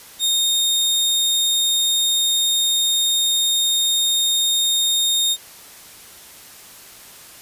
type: tone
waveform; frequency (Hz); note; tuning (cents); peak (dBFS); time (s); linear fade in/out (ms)
sawtooth; 3689; A#7; -19; -13; 0.19-5.37; 50
effects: white hiss -42 dBFS RMS until 7.41 s + resampled to 32000 Hz